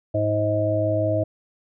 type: harmonic tone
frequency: 105.5 Hz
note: G#2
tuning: 28 cents sharp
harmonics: 1 / 3 / 5 / 6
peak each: -24 / -27 / -28 / -22 dBFS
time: 0.14-1.24 s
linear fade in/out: 10 ms
effects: none